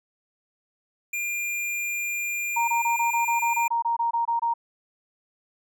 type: tone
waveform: square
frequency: 2400 Hz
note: D7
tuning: 37 cents sharp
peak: -27 dBFS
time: 1.13-3.68 s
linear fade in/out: 5 ms
type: tone bursts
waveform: sine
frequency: 932.3 Hz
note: A#5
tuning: in tune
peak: -21 dBFS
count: 14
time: 2.56-4.539 s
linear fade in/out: 10 ms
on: 120 ms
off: 23 ms
effects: none